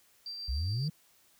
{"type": "tone with tremolo", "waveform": "sine", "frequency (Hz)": 4699, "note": "D8", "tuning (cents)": 0, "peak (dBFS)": -37, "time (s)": [0.26, 0.88], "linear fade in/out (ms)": 2, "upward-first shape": "sine", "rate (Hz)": 7.2, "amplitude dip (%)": 25}
{"type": "exponential sweep", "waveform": "sine", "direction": "up", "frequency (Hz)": [58.8, 164.1], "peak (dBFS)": -28, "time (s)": [0.48, 0.9], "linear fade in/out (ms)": 10}
{"effects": ["tanh soft clip ceiling -26 dBFS", "white hiss -65 dBFS RMS until 1.39 s"]}